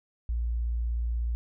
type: tone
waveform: sine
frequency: 58.27 Hz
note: A#1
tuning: in tune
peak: -26 dBFS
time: 0.29-1.35 s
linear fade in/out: 0 ms
effects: none